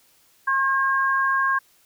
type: tone pair together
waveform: sine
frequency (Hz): 1077 / 1616.6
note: C6 / G#6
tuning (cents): +50 / -47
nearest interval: perfect fifth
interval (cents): 703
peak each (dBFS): -21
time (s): 0.47-1.59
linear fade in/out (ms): 10
effects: white hiss -59 dBFS RMS until 1.85 s